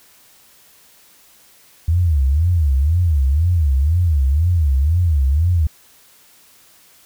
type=tone with vibrato; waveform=sine; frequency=77 Hz; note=D#2; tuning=17 cents flat; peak=-12 dBFS; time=1.88-5.67 s; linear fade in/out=5 ms; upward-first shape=sine; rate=2 Hz; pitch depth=260 cents each way; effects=white hiss -50 dBFS RMS until 7.05 s